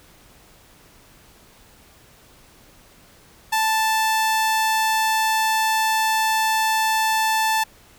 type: tone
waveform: sawtooth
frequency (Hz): 880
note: A5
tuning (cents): 0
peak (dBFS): -14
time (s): 3.52-7.64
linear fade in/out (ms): 10
effects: pink hiss -51 dBFS RMS until 7.98 s